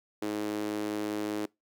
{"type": "tone with high-pass filter", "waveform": "sawtooth", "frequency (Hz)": 105.2, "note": "G#2", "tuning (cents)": 23, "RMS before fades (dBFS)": -33, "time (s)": [0.22, 1.46], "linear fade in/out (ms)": 5, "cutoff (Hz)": 330, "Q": 3.3, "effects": ["noise-tail reverb RT60 0.2 s tail -24 dB re dry"]}